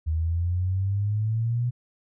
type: exponential sweep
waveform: sine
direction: up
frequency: 77.78 to 123.47 Hz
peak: -22 dBFS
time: 0.06-1.71 s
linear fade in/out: 20 ms
effects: none